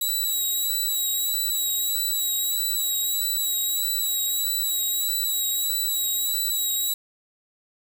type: tone with vibrato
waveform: 5% pulse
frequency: 3890 Hz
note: B7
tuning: 27 cents flat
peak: -16 dBFS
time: 0.01-6.94 s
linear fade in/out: 5 ms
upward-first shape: sine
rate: 1.6 Hz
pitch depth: 34 cents each way
effects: 7-bit